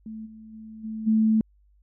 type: tone with level steps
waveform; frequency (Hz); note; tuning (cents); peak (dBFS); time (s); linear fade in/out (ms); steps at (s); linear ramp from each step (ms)
sine; 219.4; A3; -5; -34 / -42 / -39 / -30 / -17; 0.06-1.41; 2; 0.25 / 0.52 / 0.83 / 1.06; 20
effects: added 50 Hz sine -57 dBFS peak until 1.82 s